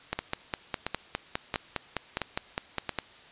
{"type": "two click trains", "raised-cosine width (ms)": 0.3, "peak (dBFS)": [-12, -13], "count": [15, 5], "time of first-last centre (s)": [[0.13, 2.987], [0.19, 2.893]], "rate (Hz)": [4.9, 1.48], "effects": ["white hiss -52 dBFS RMS until 3.31 s", "resampled to 8000 Hz"]}